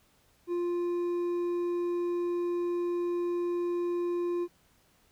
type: tone with hard clipping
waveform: triangle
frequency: 349.2 Hz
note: F4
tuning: in tune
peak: -29 dBFS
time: 0.47-4.48 s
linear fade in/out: 50 ms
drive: 7 dB
effects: pink hiss -66 dBFS RMS until 5.11 s